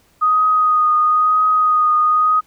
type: tone with vibrato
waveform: sine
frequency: 1244.5 Hz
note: D#6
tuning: in tune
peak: -11 dBFS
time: 0.21-2.41 s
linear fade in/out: 20 ms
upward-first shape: triangle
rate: 1 Hz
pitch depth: 21 cents each way
effects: pink hiss -56 dBFS RMS until 2.46 s